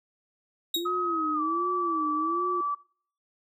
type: tone with exponential decay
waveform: 40% pulse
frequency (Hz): 3782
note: A#7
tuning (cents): +24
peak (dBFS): -21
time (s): 0.74-0.91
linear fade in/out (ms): 5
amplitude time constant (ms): 35
type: tone with vibrato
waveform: sine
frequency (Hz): 331.2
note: E4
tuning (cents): +8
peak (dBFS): -30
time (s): 0.76-2.61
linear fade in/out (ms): 5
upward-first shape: sine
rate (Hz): 1.3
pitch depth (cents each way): 150
type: tone with pitch glide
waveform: sine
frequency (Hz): 1268 to 1156.1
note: D#6 to D6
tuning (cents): +32 to -28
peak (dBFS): -26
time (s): 0.85-2.75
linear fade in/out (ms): 10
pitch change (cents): -160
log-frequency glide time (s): 1.33-1.42
effects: noise-tail reverb RT60 0.5 s tail -21 dB re dry